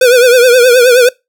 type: tone with vibrato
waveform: square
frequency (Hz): 493.8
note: B4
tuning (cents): 0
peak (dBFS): -4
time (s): 0.01-1.09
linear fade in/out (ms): 5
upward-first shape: triangle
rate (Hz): 9.5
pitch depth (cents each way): 100
effects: noise-tail reverb RT60 0.2 s tail -23 dB re dry